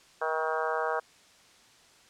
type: harmonic tone with a mistuned harmonic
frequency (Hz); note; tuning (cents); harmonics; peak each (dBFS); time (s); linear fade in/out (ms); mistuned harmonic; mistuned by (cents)
158.9; D#3; +37; 3 / 4 / 5 / 6 / 7 / 8 / 9 / 10; -33 / -34 / -35 / -36 / -36 / -37 / -38 / -38; 0.21-1; 10; 5; -16
effects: white hiss -58 dBFS RMS until 2.09 s + low-pass 7000 Hz 12 dB/octave